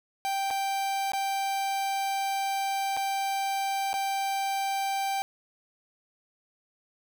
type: tone with dropouts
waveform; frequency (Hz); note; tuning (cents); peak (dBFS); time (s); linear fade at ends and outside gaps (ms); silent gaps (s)
45% pulse; 784; G5; 0; -27; 0.25-5.22; 0; 0.504-0.509 / 1.119-1.134 / 2.967-2.972 / 3.931-3.94
effects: none